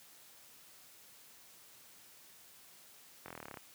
slowing click train, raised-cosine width 0.5 ms, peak -30 dBFS, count 13, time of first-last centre 3.26-3.572 s, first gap 22 ms, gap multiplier 1.03, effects white hiss -59 dBFS RMS until 3.74 s + high-pass 80 Hz 12 dB/octave

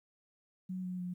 sine tone with pitch steps, 185 / 182.03 / 179.11 Hz, F#3 / F#3 / F3, 0 / -28 / +44 cents, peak -36 dBFS, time 0.69-1.14 s, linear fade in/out 10 ms, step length 150 ms, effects 12-bit

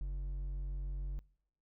triangle tone with hard clipping, 46.65 Hz, F#1, 15 cents sharp, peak -37 dBFS, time 0.01-1.19 s, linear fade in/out 0 ms, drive 8 dB, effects noise-tail reverb RT60 0.7 s tail -24 dB re dry

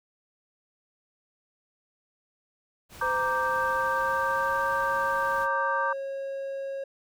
pink noise, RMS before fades -46 dBFS, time 2.89-5.48 s, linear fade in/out 50 ms
sine chord, G minor, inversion first, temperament equal, 932.3 / 1174.7 / 1568 Hz, Bb5 / D6 / G6, 0 / 0 / 0 cents, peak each -29 dBFS, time 3.01-5.93 s, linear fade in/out 5 ms
triangle tone with pitch glide, 512 to 545.6 Hz, C5 to C#5, -38 to -28 cents, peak -29 dBFS, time 3.02-6.84 s, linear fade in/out 5 ms, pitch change +110 cents, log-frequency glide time 3.15-4.62 s
effects none

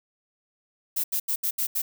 violet noise bursts at uneven times, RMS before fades -26 dBFS, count 6, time 0.96-1.04 / 1.12-1.2 / 1.28-1.36 / 1.43-1.51 / 1.58-1.67 / 1.75-1.82 s, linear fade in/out 10 ms, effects none

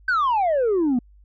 sine exponential sweep, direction down, 1568 to 233.1 Hz, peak -15 dBFS, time 0.08-0.99 s, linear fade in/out 5 ms, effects tanh soft clip ceiling -16 dBFS + added 50 Hz sine -48 dBFS peak until 1.24 s

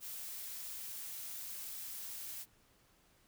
blue noise, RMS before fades -45 dBFS, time 0-2.46 s, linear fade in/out 50 ms, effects pink hiss -69 dBFS RMS until 3.27 s

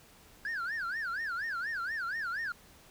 sine tone with vibrato, 1585 Hz, G6, 19 cents sharp, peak -30 dBFS, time 0.45-2.52 s, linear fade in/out 2 ms, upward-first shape sine, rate 4.2 Hz, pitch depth 270 cents each way, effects tanh soft clip ceiling -32 dBFS + pink hiss -58 dBFS RMS until 2.9 s

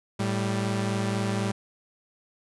sawtooth tone pair together, 110 / 196 Hz, A2 / G3, 0 / 0 cents, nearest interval minor seventh, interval 1000 cents, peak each -24 dBFS, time 0.19-1.52 s, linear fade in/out 10 ms, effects resampled to 24000 Hz

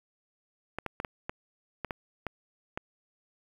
clicks, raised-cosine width 0.5 ms, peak -18 dBFS, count 9, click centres 0.786 / 0.863 / 1.001 / 1.048 / 1.295 / 1.847 / 1.908 / 2.267 / 2.775 s, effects 8-bit

